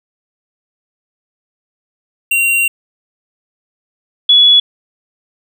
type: tone pair in turn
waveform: square / sine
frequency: 2757 / 3395 Hz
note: F7 / G#7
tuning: -23 / +37 cents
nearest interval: major third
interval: 360 cents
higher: second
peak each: -11 / -4 dBFS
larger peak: second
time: 2.31-2.68 / 4.29-4.6 s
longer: first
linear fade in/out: 5 ms
effects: none